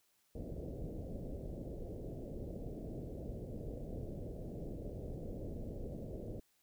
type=low-pass noise; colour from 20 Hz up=pink; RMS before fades=-44 dBFS; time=0.35-6.4 s; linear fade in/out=5 ms; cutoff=610 Hz; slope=48 dB/octave; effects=white hiss -75 dBFS RMS until 6.62 s